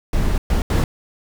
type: noise bursts at uneven times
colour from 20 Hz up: brown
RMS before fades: -17 dBFS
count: 3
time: 0.13-0.38 / 0.5-0.62 / 0.7-0.84 s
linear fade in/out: 2 ms
effects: none